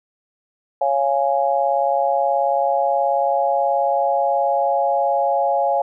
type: chord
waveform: sine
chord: Db major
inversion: none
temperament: just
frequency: 554.4 / 693 / 831.5 Hz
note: Db5 / F5 / Ab5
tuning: 0 / -14 / +2 cents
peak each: -20 dBFS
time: 0.81-5.82 s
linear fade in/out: 5 ms
effects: none